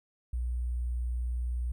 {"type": "tone with sample-and-hold", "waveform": "sine", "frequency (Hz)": 60.6, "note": "B1", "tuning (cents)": -32, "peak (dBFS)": -29, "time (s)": [0.33, 1.72], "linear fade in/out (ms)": 5, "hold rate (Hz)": 8820, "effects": []}